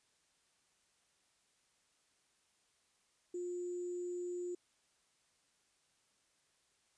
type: tone with sample-and-hold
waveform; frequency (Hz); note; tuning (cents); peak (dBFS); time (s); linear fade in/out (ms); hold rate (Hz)
sine; 354.9; F4; +28; -38; 3.34-4.55; 5; 7350
effects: white hiss -75 dBFS RMS until 6.97 s + resampled to 22050 Hz